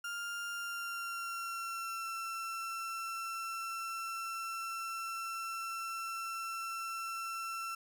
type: tone with pitch glide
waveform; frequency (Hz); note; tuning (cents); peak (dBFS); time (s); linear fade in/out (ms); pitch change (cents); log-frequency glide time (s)
35% pulse; 1400 to 1344.5; F6 to E6; +4 to +34; -36; 0.04-7.75; 5; -70; 0.51-2.09
effects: none